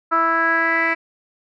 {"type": "tone with low-pass filter sweep", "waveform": "10% pulse", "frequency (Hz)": 329.6, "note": "E4", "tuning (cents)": 0, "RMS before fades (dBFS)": -18, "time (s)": [0.11, 0.95], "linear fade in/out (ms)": 20, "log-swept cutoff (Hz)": [1300, 2200], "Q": 5.5, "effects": []}